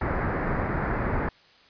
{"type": "low-pass noise", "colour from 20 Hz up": "pink", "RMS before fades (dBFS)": -27, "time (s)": [0.01, 1.29], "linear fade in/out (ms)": 5, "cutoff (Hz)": 2000, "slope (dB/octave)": 48, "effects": ["white hiss -56 dBFS RMS until 1.69 s", "resampled to 11025 Hz"]}